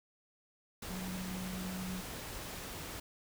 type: tone in noise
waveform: sine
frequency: 185 Hz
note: F#3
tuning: in tune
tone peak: -39 dBFS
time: 0.9-2.01 s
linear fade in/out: 5 ms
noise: pink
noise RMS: -44 dBFS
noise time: 0.82-3 s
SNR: +2 dB
effects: none